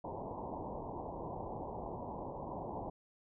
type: low-pass noise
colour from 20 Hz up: white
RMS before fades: -43 dBFS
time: 0.04-2.9 s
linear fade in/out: 5 ms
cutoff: 1000 Hz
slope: 96 dB/octave
effects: none